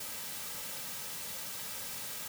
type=noise with comb filter; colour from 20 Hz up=white; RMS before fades=-41 dBFS; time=0-2.28 s; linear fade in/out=5 ms; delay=2.8 ms; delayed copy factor=-0.55; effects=none